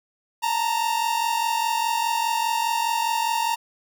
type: tone pair together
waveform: 45% pulse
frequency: 889.1 / 934 Hz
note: A5 / A#5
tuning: +18 / +3 cents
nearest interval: minor second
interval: 85 cents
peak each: -26 / -23 dBFS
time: 0.42-3.56 s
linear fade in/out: 20 ms
effects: none